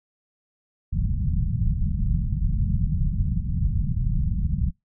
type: low-pass noise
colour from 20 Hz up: pink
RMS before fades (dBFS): -23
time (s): 0.92-4.71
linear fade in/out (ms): 10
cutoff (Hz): 190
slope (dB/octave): 48
effects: noise-tail reverb RT60 0.2 s tail -26 dB re dry